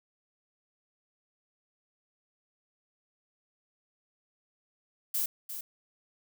violet noise with echo, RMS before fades -30 dBFS, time 5.14-5.26 s, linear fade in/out 5 ms, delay 350 ms, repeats 1, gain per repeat -9 dB, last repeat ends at 5.61 s, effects none

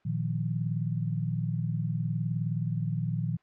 sine chord, Bb suspended fourth, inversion none, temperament just, 116.54 / 155.39 / 174.81 Hz, Bb2 / Eb3 / F3, 0 / -2 / +2 cents, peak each -31 / -31 / -34 dBFS, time 0.05-3.37 s, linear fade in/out 10 ms, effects white hiss -67 dBFS RMS until 3.42 s + low-pass 2000 Hz 12 dB/octave

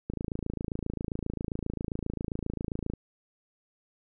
click train, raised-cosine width 3 ms, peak -19 dBFS, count 79, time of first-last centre 0.1-2.936 s, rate 27.5 Hz, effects none

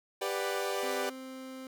sawtooth chord, G major seventh, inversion none, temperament equal with one note detuned, 394.7 / 493.9 / 587.3 / 740 Hz, G4 / B4 / D5 / F#5, +12 / 0 / 0 / 0 cents, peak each -31 / -33 / -33 / -37 dBFS, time 0.21-1.1 s, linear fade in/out 10 ms
30% pulse tone, 261.6 Hz, C4, in tune, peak -39 dBFS, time 0.83-1.67 s, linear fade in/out 2 ms
effects none

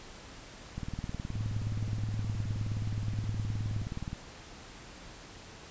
click train, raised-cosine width 5 ms, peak -24 dBFS, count 65, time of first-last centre 0.78-4.131 s, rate 19.1 Hz
sine tone with pitch glide, 106.6 to 105.68 Hz, G#2 to G#2, +46 to +31 cents, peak -32 dBFS, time 1.31-3.87 s, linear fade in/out 50 ms, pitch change -15 cents, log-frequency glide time 1.85-2.36 s
effects pink hiss -49 dBFS RMS until 5.7 s + resampled to 16000 Hz

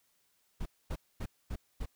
brown noise bursts, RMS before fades -36 dBFS, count 5, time 0.6-1.86 s, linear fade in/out 10 ms, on 60 ms, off 240 ms, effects white hiss -73 dBFS RMS until 1.95 s

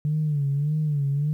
sine tone with vibrato, 146.83 Hz, D3, in tune, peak -20 dBFS, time 0.05-1.33 s, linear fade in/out 0 ms, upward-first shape sine, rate 1.7 Hz, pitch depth 92 cents each way, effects tanh soft clip ceiling -16 dBFS + 10-bit

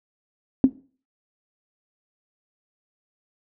sine tone with exponential decay, 263.7 Hz, C4, 14 cents sharp, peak -6 dBFS, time 0.64-0.72 s, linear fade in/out 1 ms, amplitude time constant 17 ms, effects noise-tail reverb RT60 0.4 s tail -19 dB re dry

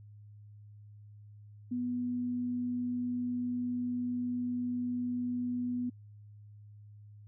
sine tone, 245.8 Hz, B3, 8 cents flat, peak -31 dBFS, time 1.71-5.9 s, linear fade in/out 10 ms, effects added 104 Hz sine -50 dBFS peak until 7.27 s

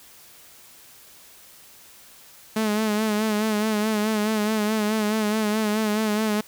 sawtooth tone with vibrato, 214.2 Hz, A3, 46 cents flat, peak -17 dBFS, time 2.56-6.41 s, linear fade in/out 5 ms, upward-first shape sine, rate 4.7 Hz, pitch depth 52 cents each way, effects white hiss -49 dBFS RMS until 6.47 s

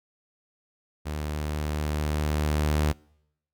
sawtooth tone with level ramp, 75.4 Hz, D2, 46 cents sharp, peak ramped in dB -26 to -17 dBFS, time 1.05-2.93 s, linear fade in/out 20 ms, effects noise-tail reverb RT60 0.8 s tail -26 dB re dry

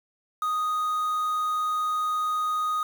triangle tone with quantisation, 1244.5 Hz, D#6, in tune, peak -22 dBFS, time 0.42-2.83 s, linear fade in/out 2 ms, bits 7, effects none

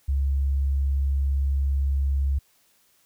sine tone, 68.8 Hz, C#2, 12 cents flat, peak -20 dBFS, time 0.08-2.39 s, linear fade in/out 10 ms, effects white hiss -63 dBFS RMS until 3.05 s

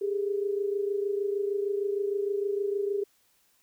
sine tone pair together, 399.3 / 425.8 Hz, G4 / G#4, +32 / +43 cents, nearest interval minor second, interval 111 cents, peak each -27 / -33 dBFS, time 0.01-3.04 s, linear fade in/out 10 ms, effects white hiss -67 dBFS RMS until 3.62 s

